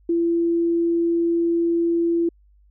sine tone, 338 Hz, E4, 43 cents sharp, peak -17 dBFS, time 0.09-2.29 s, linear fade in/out 5 ms, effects added 50 Hz sine -52 dBFS peak until 2.7 s

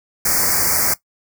white band-stop noise, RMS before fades -17 dBFS, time 0.25-0.94 s, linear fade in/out 5 ms, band 2300 to 4600 Hz, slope 96 dB/octave, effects noise-tail reverb RT60 0.1 s tail -17 dB re dry

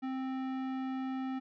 sine tone with tanh clipping, 262.4 Hz, C4, 5 cents sharp, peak -36 dBFS, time 0.02-1.4 s, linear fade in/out 20 ms, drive 17 dB, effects none

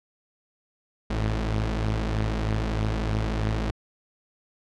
sawtooth tone pair together, 52.92 / 109 Hz, G#1 / A2, +33 / -16 cents, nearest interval octave + minor second, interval 1251 cents, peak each -22 / -24 dBFS, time 1.1-3.71 s, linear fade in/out 5 ms, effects low-pass 5000 Hz 12 dB/octave

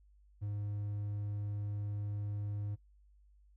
triangle tone, 103 Hz, G#2, 14 cents flat, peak -34 dBFS, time 0.41-2.76 s, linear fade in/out 20 ms, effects noise-tail reverb RT60 0.1 s tail -18 dB re dry + added 50 Hz sine -61 dBFS peak until 3.56 s

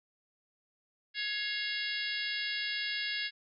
harmonic tone with a mistuned harmonic, 558 Hz, C#5, 11 cents sharp, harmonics 3 / 4 / 5 / 6 / 7 / 8 / 9, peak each -38 / -39 / -40 / -41 / -41 / -42 / -43 dBFS, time 1.14-3.31 s, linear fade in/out 50 ms, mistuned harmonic 4, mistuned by -70 cents, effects none

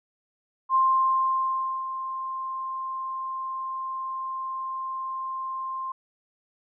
sine tone with ADSR envelope, 1053 Hz, C6, 11 cents sharp, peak -17 dBFS, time 0.69-5.92 s, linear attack 58 ms, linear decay 1100 ms, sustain -12 dB, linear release 4 ms, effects none

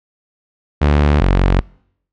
sawtooth tone pair in turn, 73.3 / 46.07 Hz, D2 / F#1, -3 / -7 cents, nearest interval minor sixth, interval 804 cents, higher first, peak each -6 dBFS, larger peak neither, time 0.81-1.21 / 1.21-1.61 s, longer neither, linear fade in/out 10 ms, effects noise-tail reverb RT60 0.7 s tail -26 dB re dry + low-pass 3000 Hz 12 dB/octave

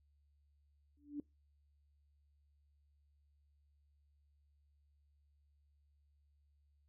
sine tone with exponential growth, 291.2 Hz, D4, 15 cents flat, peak -36 dBFS, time 0.97-1.2 s, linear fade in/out 2 ms, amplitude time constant 50 ms, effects noise-tail reverb RT60 0.2 s tail -23 dB re dry + added 72 Hz sine -70 dBFS peak until 6.88 s

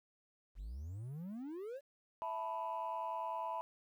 triangle exponential sweep, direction up, 43.2 to 581 Hz, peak -40 dBFS, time 0.55-1.81 s, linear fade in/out 50 ms
sine chord, E suspended fourth, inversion none, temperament just, 659.3 / 879 / 988.9 Hz, E5 / A5 / B5, 0 / -2 / +2 cents, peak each -43 / -42 / -39 dBFS, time 2.22-3.61 s, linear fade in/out 0 ms
effects tanh soft clip ceiling -32 dBFS + 12-bit

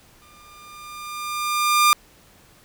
sawtooth tone with exponential growth, 1200 Hz, D6, 37 cents sharp, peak -8 dBFS, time 0.22-1.93 s, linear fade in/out 0 ms, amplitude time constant 370 ms, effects pink hiss -53 dBFS RMS until 2.64 s

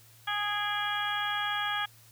harmonic tone with a mistuned harmonic, 413.6 Hz, G#4, 7 cents flat, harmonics 2 / 3 / 4 / 5 / 6 / 7 / 8, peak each -35 / -35 / -33 / -43 / -42 / -42 / -35 dBFS, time 0.27-1.86 s, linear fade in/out 10 ms, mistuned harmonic 6, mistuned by -70 cents, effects added 113 Hz sine -58 dBFS peak until 2.11 s + white hiss -58 dBFS RMS until 2.11 s

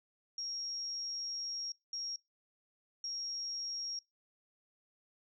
sine tone bursts at uneven times, 5588 Hz, F8, in tune, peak -37 dBFS, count 3, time 0.38-1.72 / 1.93-2.16 / 3.04-3.99 s, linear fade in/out 2 ms, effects noise-tail reverb RT60 0.2 s tail -25 dB re dry

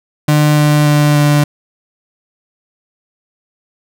35% pulse tone with pitch steps, 150 / 148.96 / 147.93 / 146.91 Hz, D3 / D3 / D3 / D3, +37 / +25 / +13 / +1 cents, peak -6 dBFS, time 0.28-1.44 s, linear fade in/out 5 ms, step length 290 ms, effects none

